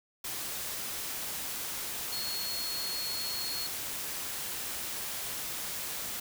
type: tone in noise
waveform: sine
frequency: 4325 Hz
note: C#8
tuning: 43 cents flat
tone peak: -35 dBFS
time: 2.12-3.67 s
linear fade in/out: 5 ms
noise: white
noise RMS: -37 dBFS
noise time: 0.24-6.2 s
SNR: -1 dB
effects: none